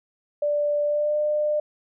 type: tone with pitch glide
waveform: sine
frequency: 587.3 to 600.3 Hz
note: D5 to D5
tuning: 0 to +38 cents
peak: -20 dBFS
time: 0.42-1.6 s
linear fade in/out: 5 ms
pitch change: +38 cents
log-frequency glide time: 0.84-1.17 s
effects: none